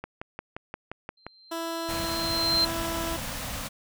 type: click train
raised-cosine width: 0.5 ms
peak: -20 dBFS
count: 8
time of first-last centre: 0.04-1.266 s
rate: 5.71 Hz
type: tone with exponential growth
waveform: sine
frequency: 4135 Hz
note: C8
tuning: 21 cents flat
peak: -19 dBFS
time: 1.17-2.65 s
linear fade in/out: 5 ms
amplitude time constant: 320 ms
type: tone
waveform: 15% pulse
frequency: 331.3 Hz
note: E4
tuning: 9 cents sharp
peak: -24 dBFS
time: 1.51-3.17 s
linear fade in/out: 10 ms
type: band-stop noise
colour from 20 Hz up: pink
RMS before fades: -34 dBFS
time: 1.88-3.69 s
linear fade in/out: 20 ms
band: 290 to 470 Hz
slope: 96 dB/octave
effects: none